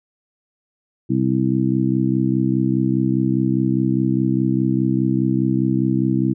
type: harmonic tone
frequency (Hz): 64.9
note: C2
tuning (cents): -13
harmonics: 2 / 3 / 4 / 5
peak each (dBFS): -21 / -21 / -21 / -21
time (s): 1.09-6.34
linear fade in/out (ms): 20
effects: none